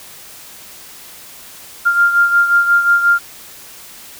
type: beating tone pair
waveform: sine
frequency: 1396.9 / 1402.5 Hz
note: F6 / F6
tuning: 0 / +7 cents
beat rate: 5.6 Hz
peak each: -10 / -17 dBFS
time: 1.85-3.19 s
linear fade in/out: 20 ms
effects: white hiss -37 dBFS RMS until 4.19 s